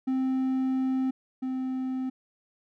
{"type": "tone pair in turn", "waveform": "triangle", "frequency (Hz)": [261.6, 259.5], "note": ["C4", "C4"], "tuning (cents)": [0, -14], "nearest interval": "unison", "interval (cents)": 14, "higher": "first", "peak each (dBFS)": [-22, -26], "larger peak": "first", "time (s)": [[0.07, 1.11], [1.42, 2.1]], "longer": "first", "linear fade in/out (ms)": 10, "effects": []}